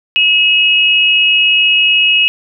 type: tone pair together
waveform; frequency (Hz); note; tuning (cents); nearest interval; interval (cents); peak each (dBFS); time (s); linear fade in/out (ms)
sine; 2577 / 2893; E7 / F#7; -40 / -40; major second; 200; -10; 0.16-2.28; 0
effects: none